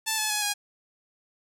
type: tone with pitch steps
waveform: 5% pulse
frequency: 880 / 860.4 / 841.2 / 822.5 Hz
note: A5 / A5 / G#5 / G#5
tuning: 0 / -39 / +22 / -17 cents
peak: -13 dBFS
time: 0.06-0.54 s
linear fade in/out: 20 ms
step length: 120 ms
effects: none